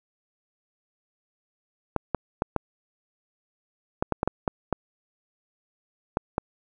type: clicks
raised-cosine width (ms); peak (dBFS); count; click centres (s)
1; -9; 12; 1.963 / 2.147 / 2.421 / 2.563 / 4.025 / 4.123 / 4.231 / 4.276 / 4.478 / 4.727 / 6.171 / 6.381
effects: none